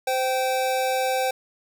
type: tone pair together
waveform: square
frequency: 518 / 775.2 Hz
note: C5 / G5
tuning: -17 / -20 cents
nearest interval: perfect fifth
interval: 697 cents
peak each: -25 dBFS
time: 0.07-1.31 s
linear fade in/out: 5 ms
effects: none